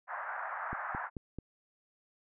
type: band-pass noise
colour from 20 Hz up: white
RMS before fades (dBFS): -39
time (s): 0.07-1.1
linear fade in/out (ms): 50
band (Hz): 660 to 1700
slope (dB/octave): 48
type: click train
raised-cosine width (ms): 3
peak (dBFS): -27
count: 4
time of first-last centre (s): 0.73-1.386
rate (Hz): 4.57
effects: none